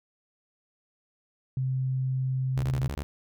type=tone; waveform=sine; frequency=130.6 Hz; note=C3; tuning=3 cents flat; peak=-25 dBFS; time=1.57-2.88 s; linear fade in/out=2 ms
type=tone bursts; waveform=sawtooth; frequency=70.8 Hz; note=C#2; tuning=37 cents sharp; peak=-27 dBFS; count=6; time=2.57-3.03 s; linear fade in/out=0 ms; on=60 ms; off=20 ms
effects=none